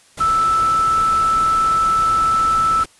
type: tone in noise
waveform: sine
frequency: 1318.5 Hz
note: E6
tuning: in tune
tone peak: -13 dBFS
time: 0.2-2.84 s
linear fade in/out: 10 ms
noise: pink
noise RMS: -30 dBFS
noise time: 0.17-2.86 s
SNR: +14 dB
effects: white hiss -51 dBFS RMS until 2.99 s + resampled to 24000 Hz